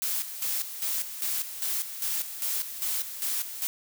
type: noise with tremolo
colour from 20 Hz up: blue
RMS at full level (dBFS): -29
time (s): 0.02-3.67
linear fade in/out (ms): 0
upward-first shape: square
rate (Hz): 2.5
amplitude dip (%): 65
effects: none